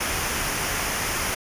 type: noise with comb filter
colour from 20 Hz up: pink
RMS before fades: -26 dBFS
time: 0-1.35 s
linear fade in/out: 10 ms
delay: 0.25 ms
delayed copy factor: -0.5
effects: resampled to 32000 Hz